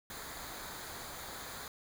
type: noise with comb filter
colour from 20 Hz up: pink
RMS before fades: -45 dBFS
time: 0.1-1.68 s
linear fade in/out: 2 ms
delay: 0.36 ms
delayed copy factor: -0.6
effects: none